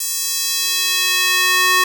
square tone with high-pass filter sweep, 367.5 Hz, F#4, 12 cents flat, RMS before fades -17 dBFS, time 0-1.84 s, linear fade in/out 5 ms, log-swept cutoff 7600 to 1300 Hz, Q 1.1, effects 7-bit

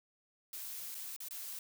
blue noise with dropouts, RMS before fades -44 dBFS, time 0.53-1.59 s, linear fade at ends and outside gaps 2 ms, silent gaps 0.946-0.95 / 1.164-1.203 / 1.285-1.308 s, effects none

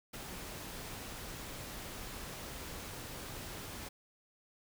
pink noise, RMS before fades -45 dBFS, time 0.13-3.89 s, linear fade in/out 10 ms, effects none

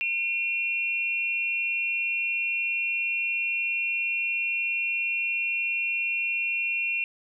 sine tone pair together, 2413 / 2730 Hz, D7 / F7, +46 / -40 cents, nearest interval major second, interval 214 cents, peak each -28 / -27 dBFS, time 0.01-7.04 s, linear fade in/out 0 ms, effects none

